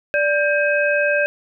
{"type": "tone cluster", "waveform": "sine", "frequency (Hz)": [585, 1586, 2544], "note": ["D5", "G6", "D#7"], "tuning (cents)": [-7, 20, 38], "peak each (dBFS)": [-18, -19, -23], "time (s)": [0.14, 1.26], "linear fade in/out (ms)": 0, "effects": []}